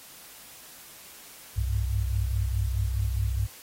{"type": "tone cluster", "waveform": "sine", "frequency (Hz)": [63.2, 97.9, 102.7], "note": ["B1", "G2", "G#2"], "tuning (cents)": [41, -2, -19], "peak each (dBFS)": [-26, -29, -33], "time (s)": [1.56, 3.47], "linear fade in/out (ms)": 20, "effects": ["white hiss -48 dBFS RMS until 3.62 s", "AAC 48 kbps"]}